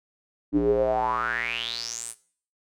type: tone with band-pass filter sweep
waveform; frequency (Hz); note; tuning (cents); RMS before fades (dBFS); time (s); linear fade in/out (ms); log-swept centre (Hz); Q
square; 58.27; A#1; 0; -26; 0.52-2.15; 50; 280 to 10000; 8.9
effects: noise-tail reverb RT60 0.5 s tail -18 dB re dry